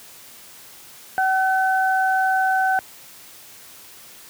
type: tone pair together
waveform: sine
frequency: 759 / 1518 Hz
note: F#5 / F#6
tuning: +44 / +44 cents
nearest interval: octave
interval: 1200 cents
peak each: -18 / -21 dBFS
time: 1.18-2.79 s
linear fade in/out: 0 ms
effects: white hiss -44 dBFS RMS until 4.29 s + high-pass 60 Hz 12 dB/octave

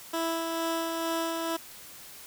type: tone with tremolo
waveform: 15% pulse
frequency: 329.6 Hz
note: E4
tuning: in tune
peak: -21 dBFS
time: 0.13-1.57 s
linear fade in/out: 10 ms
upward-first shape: sine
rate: 2.2 Hz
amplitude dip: 30%
effects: white hiss -47 dBFS RMS until 2.26 s

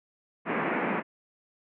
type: band-pass noise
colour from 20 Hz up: pink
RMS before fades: -29 dBFS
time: 0.45-1.03 s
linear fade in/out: 50 ms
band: 170 to 2400 Hz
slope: 48 dB/octave
effects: none

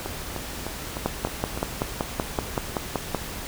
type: two click trains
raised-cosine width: 1 ms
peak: -9 / -16 dBFS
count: 12 / 6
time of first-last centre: 1.06-3.147 / 0.06-1.575 s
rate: 5.27 / 3.3 Hz
effects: added 60 Hz sine -44 dBFS peak until 3.47 s + pink hiss -35 dBFS RMS until 3.47 s

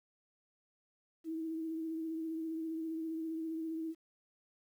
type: tone with vibrato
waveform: sine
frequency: 322.8 Hz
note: E4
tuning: 36 cents flat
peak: -36 dBFS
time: 1.24-3.95 s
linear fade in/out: 50 ms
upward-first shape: triangle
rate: 15 Hz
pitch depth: 32 cents each way
effects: 11-bit

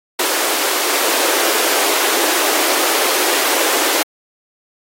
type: high-pass noise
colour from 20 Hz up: pink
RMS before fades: -17 dBFS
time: 0.19-4.03 s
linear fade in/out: 5 ms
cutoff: 310 Hz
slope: 48 dB/octave
effects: AAC 48 kbps

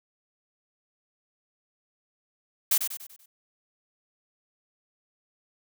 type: noise with echo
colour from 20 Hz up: blue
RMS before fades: -22 dBFS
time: 2.71-2.78 s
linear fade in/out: 5 ms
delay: 96 ms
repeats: 5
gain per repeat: -7 dB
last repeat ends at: 3.26 s
effects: none

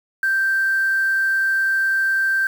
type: tone with quantisation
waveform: sine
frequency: 1568 Hz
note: G6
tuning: in tune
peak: -16 dBFS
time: 0.23-2.47 s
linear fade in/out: 2 ms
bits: 6
effects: none

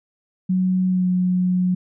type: tone with pitch glide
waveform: sine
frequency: 185 to 181.93 Hz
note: F#3 to F#3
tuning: 0 to -29 cents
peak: -16 dBFS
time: 0.49-1.75 s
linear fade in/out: 10 ms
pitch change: -29 cents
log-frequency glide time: 0.88-1.07 s
effects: none

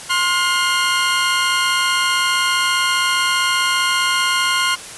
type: tone pair together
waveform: 20% pulse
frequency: 1054.2 / 1424 Hz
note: C6 / F6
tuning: +13 / +33 cents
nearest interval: perfect fourth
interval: 520 cents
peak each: -13 dBFS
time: 0.09-4.76 s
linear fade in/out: 20 ms
effects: white hiss -33 dBFS RMS until 4.97 s + resampled to 24000 Hz

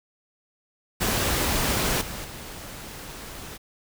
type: noise with level steps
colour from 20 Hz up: pink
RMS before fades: -24 / -35 / -39 dBFS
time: 1-3.58 s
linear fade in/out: 20 ms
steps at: 2.01 / 2.24 s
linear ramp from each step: 5 ms
effects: none

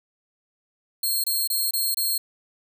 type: tone bursts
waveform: 10% pulse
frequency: 4240 Hz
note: C8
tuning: 22 cents sharp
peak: -15 dBFS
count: 5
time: 1.03-2.18 s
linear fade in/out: 5 ms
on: 210 ms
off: 25 ms
effects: none

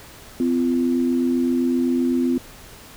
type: tone pair together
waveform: sine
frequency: 255.1 / 342.9 Hz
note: C4 / F4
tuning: -44 / -32 cents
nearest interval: perfect fourth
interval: 512 cents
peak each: -18 / -23 dBFS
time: 0.4-2.38 s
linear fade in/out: 2 ms
effects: pink hiss -43 dBFS RMS until 2.96 s

